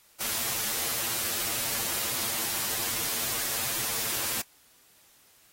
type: noise with comb filter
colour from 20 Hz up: white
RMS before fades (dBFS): -30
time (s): 0.2-4.42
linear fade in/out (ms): 10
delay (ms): 8.8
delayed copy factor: +0.95
effects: white hiss -60 dBFS RMS until 5.52 s + AAC 48 kbps